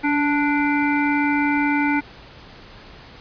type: harmonic tone with a mistuned harmonic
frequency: 293.7 Hz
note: D4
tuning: in tune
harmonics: 1 / 3 / 5 / 7 / 8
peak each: -19 / -24 / -26 / -27 / -28 dBFS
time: 0.03-2.01 s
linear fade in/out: 20 ms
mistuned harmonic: 1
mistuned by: -28 cents
effects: pink hiss -43 dBFS RMS until 3.2 s + resampled to 11025 Hz